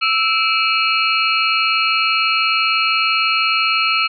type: tone cluster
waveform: sine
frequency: 1319 / 2335 / 2599 / 2873 / 4239 Hz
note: E6 / D7 / E7 / F7 / C8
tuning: +1 / -11 / -25 / +48 / +22 cents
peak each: -18 / -21 / -20 / -22 / -22 dBFS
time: 0.01-4.08 s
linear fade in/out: 20 ms
effects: none